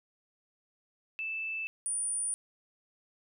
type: tone pair in turn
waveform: sine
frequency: 2637 / 9392 Hz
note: E7 / D9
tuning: 0 / -1 cents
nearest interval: octave + minor seventh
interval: 2199 cents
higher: second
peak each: -33 / -30 dBFS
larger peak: second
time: 1.19-1.67 / 1.86-2.34 s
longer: neither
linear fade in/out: 0 ms
effects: none